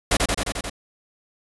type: noise with echo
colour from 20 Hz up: pink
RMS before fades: -18 dBFS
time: 0.11-0.17 s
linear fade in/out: 5 ms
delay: 88 ms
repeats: 6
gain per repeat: -2 dB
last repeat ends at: 0.698 s
effects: resampled to 24000 Hz